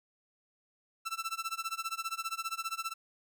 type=tone with tremolo; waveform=sawtooth; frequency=1334 Hz; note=E6; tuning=20 cents sharp; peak=-28 dBFS; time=1.05-2.94 s; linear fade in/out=20 ms; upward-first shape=sine; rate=15 Hz; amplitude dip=95%; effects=none